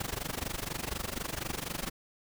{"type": "noise with amplitude modulation", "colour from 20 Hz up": "pink", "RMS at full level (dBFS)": -33, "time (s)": [0, 1.9], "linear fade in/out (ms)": 5, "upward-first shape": "sine", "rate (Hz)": 24.1, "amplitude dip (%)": 90, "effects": []}